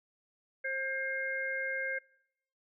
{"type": "harmonic tone", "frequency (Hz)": 532, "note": "C5", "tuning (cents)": 29, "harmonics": [1, 3, 4], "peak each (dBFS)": [-39, -35, -37], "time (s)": [0.64, 1.99], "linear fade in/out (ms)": 10, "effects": ["noise-tail reverb RT60 0.8 s tail -25 dB re dry"]}